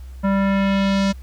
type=tone with low-pass filter sweep; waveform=square; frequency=196 Hz; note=G3; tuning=in tune; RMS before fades=-18 dBFS; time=0.23-1.13 s; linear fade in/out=20 ms; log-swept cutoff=1300 to 5800 Hz; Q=1.4; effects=added 64 Hz sine -33 dBFS peak until 1.22 s + pink hiss -54 dBFS RMS until 1.22 s